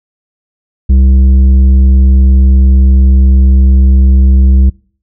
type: tone with tanh clipping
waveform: sine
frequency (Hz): 65.7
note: C2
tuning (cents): +8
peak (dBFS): -4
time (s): 0.89-4.7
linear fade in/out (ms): 10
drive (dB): 8
effects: noise-tail reverb RT60 0.5 s tail -25 dB re dry